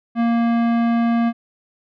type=tone with tanh clipping; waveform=sine; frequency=233.1 Hz; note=A#3; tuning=in tune; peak=-17 dBFS; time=0.15-1.33 s; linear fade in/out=50 ms; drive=17 dB; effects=none